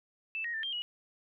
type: tone with pitch steps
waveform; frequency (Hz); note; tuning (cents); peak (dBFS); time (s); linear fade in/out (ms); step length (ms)
sine; 2641 / 1877 / 1782 / 3183 / 2910; E7 / A#6 / A6 / G7 / F#7; +3 / +11 / +22 / +26 / -29; -33; 0.35-0.82; 0; 94
effects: none